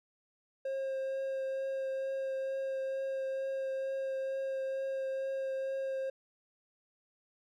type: tone with vibrato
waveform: triangle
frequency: 535 Hz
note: C5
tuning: 38 cents sharp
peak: -31 dBFS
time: 0.65-6.1 s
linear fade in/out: 5 ms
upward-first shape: triangle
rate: 2.2 Hz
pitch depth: 12 cents each way
effects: none